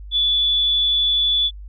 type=tone; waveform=sine; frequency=3452 Hz; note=A7; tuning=34 cents flat; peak=-15 dBFS; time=0.11-1.51 s; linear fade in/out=50 ms; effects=added 50 Hz sine -33 dBFS peak until 1.68 s